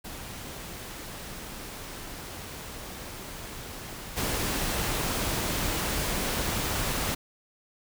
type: noise with level steps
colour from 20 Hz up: pink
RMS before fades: -40 / -29 dBFS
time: 0.04-7.15 s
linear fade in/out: 10 ms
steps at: 4.16 s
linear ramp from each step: 20 ms
effects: none